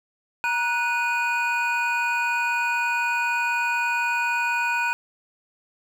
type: tone cluster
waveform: triangle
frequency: 944 / 1475 / 2473 Hz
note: A#5 / F#6 / D#7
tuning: +22 / -6 / -11 cents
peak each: -24 dBFS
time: 0.44-4.93 s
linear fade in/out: 0 ms
effects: none

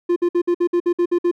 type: tone bursts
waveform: triangle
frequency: 349.2 Hz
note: F4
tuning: in tune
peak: -12 dBFS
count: 10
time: 0.09-1.314 s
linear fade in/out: 10 ms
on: 72 ms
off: 56 ms
effects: none

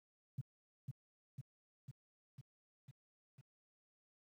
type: tone with echo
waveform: sine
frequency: 131.3 Hz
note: C3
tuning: 6 cents sharp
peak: -37 dBFS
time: 0.38-0.41 s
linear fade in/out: 5 ms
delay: 500 ms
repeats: 6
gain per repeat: -3 dB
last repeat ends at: 3.41 s
effects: high-pass 80 Hz 12 dB/octave + 12-bit

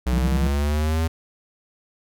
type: exponential sweep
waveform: square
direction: up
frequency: 61.74 to 82.5 Hz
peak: -20 dBFS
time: 0.06-1.08 s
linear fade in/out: 10 ms
type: tone bursts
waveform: sine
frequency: 171.2 Hz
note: F3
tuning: 34 cents flat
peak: -20 dBFS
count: 4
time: 0.13-0.466 s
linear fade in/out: 0 ms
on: 51 ms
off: 44 ms
effects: none

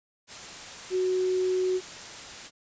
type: tone in noise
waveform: sine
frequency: 370 Hz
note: F#4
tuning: in tune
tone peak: -23 dBFS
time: 0.9-1.81 s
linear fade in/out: 50 ms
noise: white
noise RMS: -41 dBFS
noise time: 0.27-2.51 s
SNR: +15 dB
effects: resampled to 16000 Hz

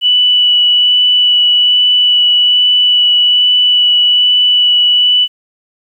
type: tone with vibrato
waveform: sine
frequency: 2960 Hz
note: F#7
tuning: in tune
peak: -6 dBFS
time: 0.01-5.28 s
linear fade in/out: 50 ms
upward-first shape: sine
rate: 1.2 Hz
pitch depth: 8 cents each way
effects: 8-bit

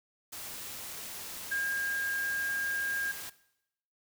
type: tone in noise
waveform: sine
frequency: 1616 Hz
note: G#6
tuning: 48 cents flat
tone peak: -29 dBFS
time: 1.51-3.12 s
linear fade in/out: 10 ms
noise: white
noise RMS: -42 dBFS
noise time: 0.32-3.3 s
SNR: +10 dB
effects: noise-tail reverb RT60 0.8 s tail -18 dB re dry

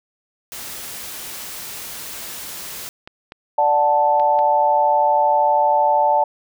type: noise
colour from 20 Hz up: white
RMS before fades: -32 dBFS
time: 0.52-2.89 s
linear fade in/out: 0 ms
type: clicks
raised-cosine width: 0.3 ms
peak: -20 dBFS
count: 4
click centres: 3.075 / 3.321 / 4.198 / 4.39 s
type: chord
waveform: sine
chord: D major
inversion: none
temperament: equal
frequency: 587.3 / 740 / 880 Hz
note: D5 / F#5 / A5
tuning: 0 / 0 / 0 cents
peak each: -19 / -20 / -15 dBFS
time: 3.58-6.24 s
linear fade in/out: 5 ms
effects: none

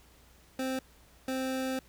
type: tone bursts at uneven times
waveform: 25% pulse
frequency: 261.6 Hz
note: C4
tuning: in tune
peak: -27 dBFS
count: 2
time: 0.59-0.79 / 1.28-1.79 s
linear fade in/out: 2 ms
effects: added 60 Hz sine -61 dBFS peak until 1.88 s + pink hiss -61 dBFS RMS until 1.88 s

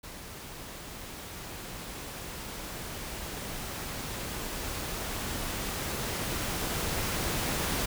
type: noise with level ramp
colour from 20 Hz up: pink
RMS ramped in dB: -44 to -30 dBFS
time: 0.03-7.86 s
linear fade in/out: 10 ms
effects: none

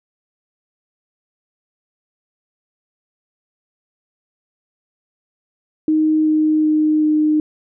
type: tone with pitch steps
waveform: sine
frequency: 311.1 / 309.3 / 307.5 / 305.8 Hz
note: D#4 / D#4 / D#4 / D#4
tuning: 0 / -10 / -20 / -30 cents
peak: -12 dBFS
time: 5.88-7.4 s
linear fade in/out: 2 ms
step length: 380 ms
effects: none

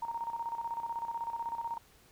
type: tone with tremolo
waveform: sine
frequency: 928 Hz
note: A#5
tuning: 8 cents flat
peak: -32 dBFS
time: 0.02-1.78 s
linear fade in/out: 5 ms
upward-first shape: square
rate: 16 Hz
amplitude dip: 65%
effects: pink hiss -62 dBFS RMS until 2.11 s

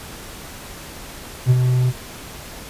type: tone with ADSR envelope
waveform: triangle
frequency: 126.1 Hz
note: B2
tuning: 36 cents sharp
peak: -6 dBFS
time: 1.46-1.93 s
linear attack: 46 ms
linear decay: 34 ms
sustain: -6 dB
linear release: 45 ms
effects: pink hiss -36 dBFS RMS until 2.69 s + resampled to 32000 Hz

